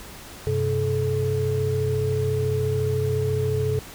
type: tone cluster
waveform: sine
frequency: 96.5 / 130.6 / 430.9 Hz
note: G2 / C3 / A4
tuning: -27 / -3 / -36 cents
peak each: -26 / -25 / -24 dBFS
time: 0.47-3.79 s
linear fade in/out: 0 ms
effects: pink hiss -41 dBFS RMS until 3.94 s